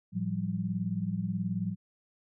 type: tone cluster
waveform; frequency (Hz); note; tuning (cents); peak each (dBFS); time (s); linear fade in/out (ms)
sine; 110.3 / 173.6 / 192.2; A2 / F3 / G3; +5 / -10 / -34; -36 / -33 / -33; 0.12-1.76; 50
effects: none